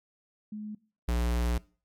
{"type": "tone pair in turn", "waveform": ["sine", "square"], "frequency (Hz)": [211.8, 59.43], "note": ["G#3", "A#1"], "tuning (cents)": [34, 34], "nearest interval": "octave + minor seventh", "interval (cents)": 2200, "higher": "first", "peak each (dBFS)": [-35, -26], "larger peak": "second", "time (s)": [[0.52, 0.75], [1.08, 1.58]], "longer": "second", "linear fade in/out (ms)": 5, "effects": ["noise-tail reverb RT60 0.4 s tail -22 dB re dry", "MP3 96 kbps"]}